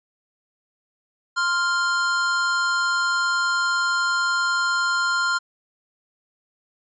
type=tone pair together; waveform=square; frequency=1046.5 / 1396.9 Hz; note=C6 / F6; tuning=0 / 0 cents; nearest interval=perfect fourth; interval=500 cents; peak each=-27 / -21 dBFS; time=1.36-5.39 s; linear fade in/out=20 ms; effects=resampled to 16000 Hz